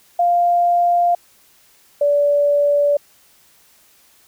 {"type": "tone pair in turn", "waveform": "sine", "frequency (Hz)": [698.5, 577.8], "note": ["F5", "D5"], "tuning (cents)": [0, -28], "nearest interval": "minor third", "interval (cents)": 328, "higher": "first", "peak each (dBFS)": -12, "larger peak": "neither", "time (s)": [[0.19, 1.15], [2.01, 2.97]], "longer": "neither", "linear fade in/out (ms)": 5, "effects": ["white hiss -53 dBFS RMS until 4.27 s"]}